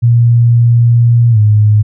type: tone with pitch glide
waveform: sine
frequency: 118.3 to 106 Hz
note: A#2 to G#2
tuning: +26 to +36 cents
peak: -4 dBFS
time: 0.02-1.83 s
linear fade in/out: 20 ms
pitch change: -190 cents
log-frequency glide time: 1.31-1.38 s
effects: none